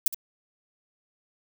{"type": "noise with echo", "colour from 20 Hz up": "violet", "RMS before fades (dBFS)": -21, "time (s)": [0.06, 0.08], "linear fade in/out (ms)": 2, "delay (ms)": 65, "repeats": 1, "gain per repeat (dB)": -12, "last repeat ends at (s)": 0.145, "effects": []}